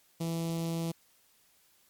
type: tone with notch filter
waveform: sawtooth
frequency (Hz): 165.8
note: E3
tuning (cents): +10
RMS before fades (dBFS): -33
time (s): 0.2-0.92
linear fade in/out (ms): 10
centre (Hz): 1600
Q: 0.66
effects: white hiss -66 dBFS RMS until 1.89 s + MP3 96 kbps